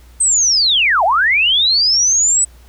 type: linear two-way sweep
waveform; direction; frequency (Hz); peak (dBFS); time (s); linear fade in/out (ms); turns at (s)
sine; down then up; 8440 to 630 to 8040; -10; 0.2-2.45; 10; 1.04
effects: added 60 Hz sine -40 dBFS peak until 2.68 s + pink hiss -50 dBFS RMS until 2.68 s